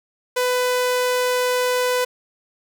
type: tone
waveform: sawtooth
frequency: 499.1 Hz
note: B4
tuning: 18 cents sharp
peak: -14 dBFS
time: 0.36-2.05 s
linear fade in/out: 10 ms
effects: none